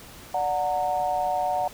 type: chord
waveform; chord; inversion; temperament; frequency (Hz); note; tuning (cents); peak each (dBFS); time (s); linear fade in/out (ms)
sine; D augmented; none; just; 587.3 / 734.2 / 917.7; D5 / F#5 / A#5; 0 / -14 / -27; -30 / -24 / -30; 0.34-1.68; 5
effects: pink hiss -45 dBFS RMS until 1.73 s